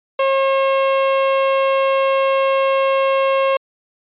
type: tone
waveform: 30% pulse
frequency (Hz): 540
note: C#5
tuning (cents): -45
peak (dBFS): -11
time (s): 0.19-3.57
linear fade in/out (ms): 5
effects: resampled to 8000 Hz